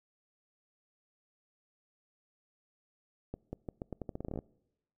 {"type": "accelerating click train", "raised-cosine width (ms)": 2, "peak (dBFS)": -25, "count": 16, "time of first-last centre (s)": [3.34, 4.389], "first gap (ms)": 190, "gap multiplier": 0.83, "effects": ["noise-tail reverb RT60 0.9 s tail -24 dB re dry"]}